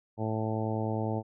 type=harmonic tone; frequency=109.8 Hz; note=A2; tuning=3 cents flat; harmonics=1 / 2 / 3 / 4 / 5 / 6 / 7 / 8; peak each=-32 / -35 / -37 / -38 / -39 / -40 / -40 / -41 dBFS; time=0.17-1.23 s; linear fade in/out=50 ms; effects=none